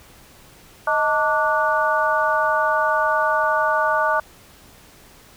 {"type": "tone cluster", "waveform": "sine", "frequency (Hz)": [626, 894, 1165, 1466], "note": ["D#5", "A5", "D6", "F#6"], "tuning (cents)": [10, 27, -14, -16], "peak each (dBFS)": -22, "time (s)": [0.87, 4.2], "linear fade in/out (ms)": 5, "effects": ["pink hiss -48 dBFS RMS until 5.36 s"]}